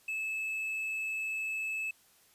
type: tone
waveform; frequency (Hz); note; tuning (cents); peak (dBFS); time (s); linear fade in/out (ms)
triangle; 2607; E7; -20; -31; 0.08-1.91; 5
effects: white hiss -64 dBFS RMS until 2.34 s + resampled to 32000 Hz